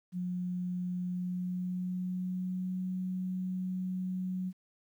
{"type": "tone with pitch glide", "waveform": "sine", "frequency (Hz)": [180, 184.63], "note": ["F#3", "F#3"], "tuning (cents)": [-47, -3], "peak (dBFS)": -32, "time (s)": [0.12, 4.53], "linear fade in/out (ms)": 50, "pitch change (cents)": 44, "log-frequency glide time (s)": [1.14, 2.82], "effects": ["11-bit"]}